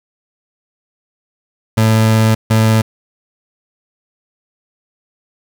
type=tone bursts at uneven times; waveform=30% pulse; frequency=110.5 Hz; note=A2; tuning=8 cents sharp; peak=-6 dBFS; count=2; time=1.77-2.35 / 2.5-2.82 s; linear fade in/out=10 ms; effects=7-bit